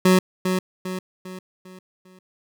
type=tone with echo; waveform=25% pulse; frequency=185 Hz; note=F#3; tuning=in tune; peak=-9 dBFS; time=0.05-0.19 s; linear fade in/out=5 ms; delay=400 ms; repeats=5; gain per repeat=-7 dB; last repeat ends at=2.19 s; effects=none